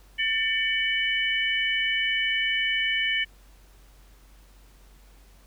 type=tone cluster; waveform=sine; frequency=1789 / 2263 / 2984 Hz; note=A6 / C#7 / F#7; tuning=+28 / +35 / +14 cents; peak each=-27 dBFS; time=0.18-3.25 s; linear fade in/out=20 ms; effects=added 47 Hz sine -51 dBFS peak until 5.46 s + pink hiss -59 dBFS RMS until 5.46 s